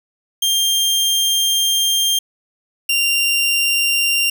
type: tone pair in turn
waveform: sawtooth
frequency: 3192 / 2778 Hz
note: G7 / F7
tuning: +31 / -10 cents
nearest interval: major second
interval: 241 cents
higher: first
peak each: -11 dBFS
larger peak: neither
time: 0.42-2.19 / 2.89-4.3 s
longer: first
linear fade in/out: 5 ms
effects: none